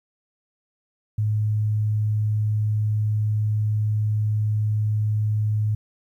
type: tone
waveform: sine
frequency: 106.7 Hz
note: G#2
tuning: 47 cents sharp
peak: -19 dBFS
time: 1.18-5.75 s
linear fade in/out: 5 ms
effects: 10-bit